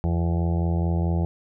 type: harmonic tone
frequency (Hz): 84.6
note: E2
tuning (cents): +45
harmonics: 1 / 2 / 4 / 5 / 6 / 7 / 8 / 9 / 10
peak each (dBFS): -22 / -25 / -33 / -39 / -40 / -41 / -40 / -39 / -43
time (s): 0.04-1.25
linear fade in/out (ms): 0
effects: none